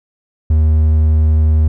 triangle tone, 77.78 Hz, D#2, in tune, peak -6 dBFS, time 0.5-1.68 s, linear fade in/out 5 ms, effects none

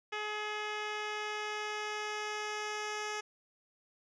10% pulse tone with low-pass filter sweep, 422.8 Hz, G#4, 31 cents sharp, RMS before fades -38 dBFS, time 0.12-3.21 s, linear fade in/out 10 ms, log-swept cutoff 3700 to 5700 Hz, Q 1.6, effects none

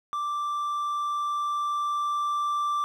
triangle tone with level ramp, 1174.7 Hz, D6, in tune, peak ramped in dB -25 to -22 dBFS, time 0.13-2.84 s, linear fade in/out 0 ms, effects none

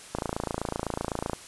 click train, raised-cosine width 1 ms, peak -14 dBFS, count 34, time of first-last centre 0.15-1.333 s, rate 27.9 Hz, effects white hiss -46 dBFS RMS until 1.47 s + resampled to 24000 Hz

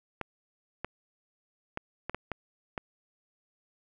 clicks, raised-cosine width 0.5 ms, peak -18 dBFS, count 7, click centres 0.213 / 0.846 / 1.774 / 2.096 / 2.146 / 2.317 / 2.778 s, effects none

